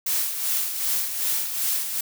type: noise with tremolo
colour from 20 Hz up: blue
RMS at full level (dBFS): -23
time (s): 0.06-2.01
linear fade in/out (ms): 5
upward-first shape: sine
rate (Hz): 2.6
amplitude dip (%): 55
effects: none